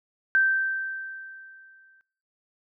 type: tone with exponential decay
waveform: sine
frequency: 1559 Hz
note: G6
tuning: 10 cents flat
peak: -16 dBFS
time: 0.35-2.01 s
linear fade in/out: 0 ms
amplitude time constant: 360 ms
effects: noise-tail reverb RT60 0.8 s tail -26 dB re dry